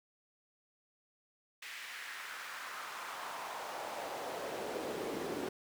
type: noise with high-pass filter sweep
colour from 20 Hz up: brown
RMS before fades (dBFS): -42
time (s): 1.62-5.49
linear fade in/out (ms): 5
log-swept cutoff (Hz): 2200 to 320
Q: 2
effects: none